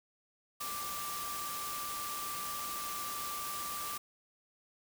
sine tone in noise, 1174.7 Hz, D6, in tune, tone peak -40 dBFS, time 0.6-3.98 s, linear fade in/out 10 ms, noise white, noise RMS -41 dBFS, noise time 0.6-3.98 s, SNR -2 dB, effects none

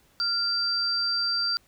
sine tone pair together, 1396.9 / 4699 Hz, F6 / D8, 0 / 0 cents, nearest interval octave + major sixth, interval 2100 cents, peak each -31 / -24 dBFS, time 0.2-1.57 s, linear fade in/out 0 ms, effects pink hiss -62 dBFS RMS until 1.67 s

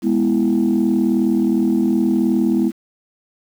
sine chord, E major, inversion first, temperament equal, 207.7 / 246.9 / 329.6 Hz, G#3 / B3 / E4, 0 / 0 / 0 cents, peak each -17 dBFS, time 0.02-2.72 s, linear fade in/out 50 ms, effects tanh soft clip ceiling -8 dBFS + 7-bit

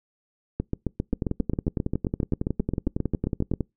two click trains, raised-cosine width 3 ms, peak -12 / -12 dBFS, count 23 / 28, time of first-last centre 0.6-3.537 / 1.13-3.607 s, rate 7.49 / 10.9 Hz, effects noise-tail reverb RT60 0.2 s tail -26 dB re dry

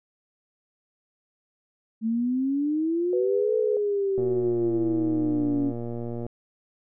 sine exponential two-way sweep, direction up then down, 219 to 438.7 to 277.1 Hz, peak -22 dBFS, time 2.01-5.73 s, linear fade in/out 50 ms, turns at 3.55 s
sine tone with tremolo, 493.9 Hz, B4, in tune, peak -24 dBFS, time 3.13-3.77 s, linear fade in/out 2 ms, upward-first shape triangle, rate 5.1 Hz, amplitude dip 25%
click train, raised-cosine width 2 ms, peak -21 dBFS, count 247, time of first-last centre 4.18-6.265 s, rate 118 Hz
effects none

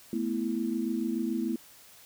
sine chord, A suspended second, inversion none, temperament equal, 220 / 246.9 / 329.6 Hz, A3 / B3 / E4, 0 / 0 / 0 cents, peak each -32 dBFS, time 0.13-1.56 s, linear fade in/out 2 ms, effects white hiss -54 dBFS RMS until 2.05 s

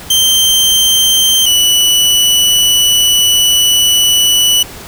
sawtooth tone pair in turn, 3136 / 2960 Hz, G7 / F#7, 0 / 0 cents, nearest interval minor second, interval 100 cents, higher first, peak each -4 dBFS, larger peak neither, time 0.1-1.46 / 1.46-4.63 s, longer second, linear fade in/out 5 ms, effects pink hiss -30 dBFS RMS until 4.87 s

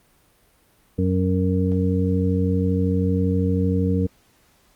harmonic tone, 92.7 Hz, F#2, 4 cents sharp, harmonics 1 / 2 / 3 / 5, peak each -21 / -22 / -25 / -26 dBFS, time 0.98-4.07 s, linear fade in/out 10 ms, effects pink hiss -59 dBFS RMS until 4.75 s + Opus 32 kbps

